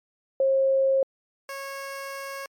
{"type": "tone pair in turn", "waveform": ["sine", "15% pulse"], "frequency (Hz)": [537, 548.6], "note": ["C5", "C#5"], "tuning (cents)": [45, -18], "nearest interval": "unison", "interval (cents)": 37, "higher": "second", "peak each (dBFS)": [-18, -27], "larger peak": "first", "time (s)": [[0.4, 1.03], [1.49, 2.46]], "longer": "second", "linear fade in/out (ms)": 2, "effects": ["MP3 64 kbps"]}